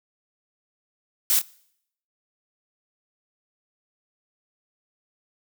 blue noise with echo, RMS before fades -20 dBFS, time 1.3-1.39 s, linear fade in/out 0 ms, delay 26 ms, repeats 1, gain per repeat -9 dB, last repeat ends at 1.416 s, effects noise-tail reverb RT60 0.7 s tail -23 dB re dry

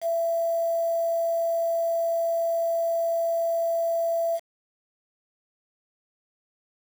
sine tone with quantisation, 669 Hz, E5, 25 cents sharp, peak -22 dBFS, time 0.01-4.4 s, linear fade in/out 50 ms, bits 7, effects none

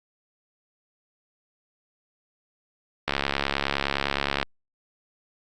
click train, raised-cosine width 0.3 ms, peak -7 dBFS, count 95, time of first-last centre 3.08-4.429 s, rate 69.7 Hz, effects Opus 48 kbps

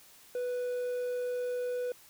triangle tone, 493.9 Hz, B4, in tune, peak -29 dBFS, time 0.35-1.92 s, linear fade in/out 2 ms, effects white hiss -57 dBFS RMS until 2.09 s

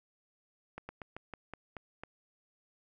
slowing click train, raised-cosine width 0.5 ms, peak -27 dBFS, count 8, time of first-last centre 0.78-2.036 s, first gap 110 ms, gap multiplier 1.16, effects none

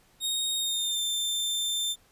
sawtooth tone with pitch glide, 3729 to 3573 Hz, A#7 to A7, 0 to +26 cents, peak -24 dBFS, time 0.2-1.96 s, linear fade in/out 50 ms, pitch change -74 cents, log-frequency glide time 0.57-1.01 s, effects pink hiss -62 dBFS RMS until 2.11 s + resampled to 32000 Hz

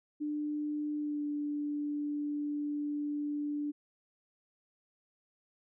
sine tone with pitch glide, 298 to 293.4 Hz, D4 to D4, +25 to -2 cents, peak -32 dBFS, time 0.2-3.72 s, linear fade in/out 20 ms, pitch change -27 cents, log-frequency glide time 0.97-1.24 s, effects none

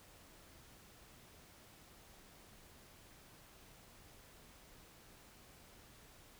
silence, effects pink hiss -61 dBFS RMS until 6.39 s

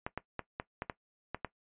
clicks, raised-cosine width 0.5 ms, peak -20 dBFS, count 8, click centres 0.065 / 0.176 / 0.393 / 0.599 / 0.821 / 0.898 / 1.346 / 1.447 s, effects noise-tail reverb RT60 0.1 s tail -17 dB re dry + resampled to 8000 Hz

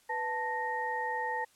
sine tone cluster, 493.7 / 882 / 1860 Hz, B4 / A5 / A#6, -1 / +4 / -4 cents, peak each -39 / -33 / -36 dBFS, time 0.09-1.45 s, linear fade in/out 10 ms, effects white hiss -65 dBFS RMS until 1.55 s + low-pass 11000 Hz 12 dB/octave

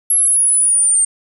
sine linear sweep, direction down, 11250 to 8680 Hz, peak -10 dBFS, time 0.1-1.05 s, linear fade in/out 5 ms, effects none

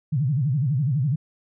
sine tone with vibrato, 137.9 Hz, C#3, 9 cents flat, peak -19 dBFS, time 0.12-1.16 s, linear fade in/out 10 ms, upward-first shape sine, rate 12 Hz, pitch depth 240 cents each way, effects none

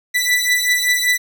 sawtooth beating tone pair, 1975.5 / 1980.7 Hz, B6 / B6, 0 / +5 cents, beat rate 5.2 Hz, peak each -14 dBFS, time 0.14-1.18 s, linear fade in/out 20 ms, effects none

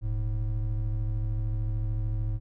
triangle tone pair together, 40.2 / 107.2 Hz, E1 / A2, -43 / -45 cents, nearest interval octave + perfect fourth, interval 1698 cents, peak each -27 dBFS, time 0.01-2.4 s, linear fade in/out 50 ms, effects none

